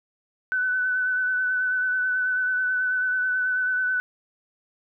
sine tone with vibrato, 1503 Hz, F#6, 27 cents sharp, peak -21 dBFS, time 0.52-4 s, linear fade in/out 0 ms, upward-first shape sine, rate 9.2 Hz, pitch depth 23 cents each way, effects none

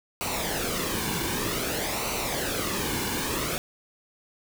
pink noise with flanger, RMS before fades -29 dBFS, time 0.21-3.58 s, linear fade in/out 0 ms, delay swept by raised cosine 0.58 to 1.58 ms, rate 0.53 Hz, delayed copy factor -0.6, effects none

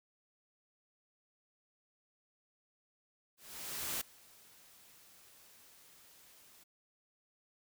white noise with ADSR envelope, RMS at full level -37 dBFS, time 3.37-6.64 s, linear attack 640 ms, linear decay 6 ms, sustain -24 dB, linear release 11 ms, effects none

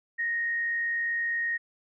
sine tone with frequency modulation, 1864.7 Hz, A#6, in tune, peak -26 dBFS, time 0.18-1.58 s, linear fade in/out 20 ms, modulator 68.3 Hz, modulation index 0.3, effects none

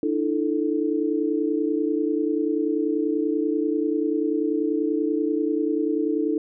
sine chord, D suspended second, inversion none, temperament equal with one note detuned, 299.3 / 329.6 / 440 Hz, D4 / E4 / A4, +33 / 0 / 0 cents, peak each -24 / -25 / -26 dBFS, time 0.03-6.38 s, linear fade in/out 2 ms, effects none

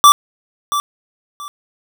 square tone with echo, 1165 Hz, D6, 14 cents flat, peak -4 dBFS, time 0.04-0.12 s, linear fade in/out 0 ms, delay 680 ms, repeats 2, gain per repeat -12 dB, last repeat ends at 1.48 s, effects none

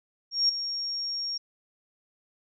sine tone with ADSR envelope, 5560 Hz, F8, 9 cents flat, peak -18 dBFS, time 0.31-1.38 s, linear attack 180 ms, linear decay 7 ms, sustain -11 dB, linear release 9 ms, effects none

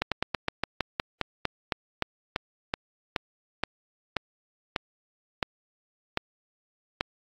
slowing click train, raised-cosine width 0.3 ms, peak -9 dBFS, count 21, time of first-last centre 0.02-7.009 s, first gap 97 ms, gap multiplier 1.12, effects AAC 48 kbps

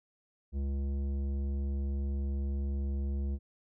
sine tone with tanh clipping, 69.3 Hz, C#2, in tune, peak -32 dBFS, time 0.52-3.39 s, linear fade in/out 50 ms, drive 12 dB, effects none

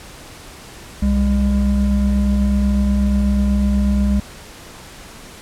triangle tone pair together, 64.74 / 202.4 Hz, C2 / G#3, -18 / -44 cents, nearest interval octave + minor sixth, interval 1974 cents, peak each -14 dBFS, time 1.02-4.2 s, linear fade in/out 5 ms, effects pink hiss -38 dBFS RMS until 5.41 s + low-pass 11000 Hz 12 dB/octave

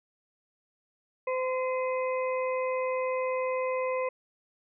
harmonic tone with a mistuned harmonic, 514 Hz, C5, 31 cents flat, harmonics 1 / 2 / 4 / 5, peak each -28 / -34 / -40 / -42 dBFS, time 1.27-4.09 s, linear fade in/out 5 ms, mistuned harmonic 5, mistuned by -33 cents, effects none

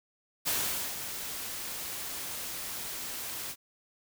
white noise with ADSR envelope, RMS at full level -29 dBFS, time 0.45-3.56 s, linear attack 27 ms, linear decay 470 ms, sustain -9 dB, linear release 55 ms, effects none

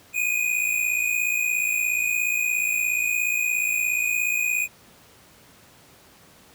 square tone pair together, 2443 / 2500 Hz, D#7 / D#7, -32 / +8 cents, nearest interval unison, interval 40 cents, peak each -25 dBFS, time 0.13-4.68 s, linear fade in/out 50 ms, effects pink hiss -52 dBFS RMS until 6.54 s + high-pass 80 Hz 12 dB/octave

